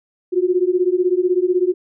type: beating tone pair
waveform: sine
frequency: 354.4 / 370.4 Hz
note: F4 / F#4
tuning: +25 / +2 cents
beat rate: 16 Hz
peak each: -17 dBFS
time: 0.32-1.74 s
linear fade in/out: 20 ms
effects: none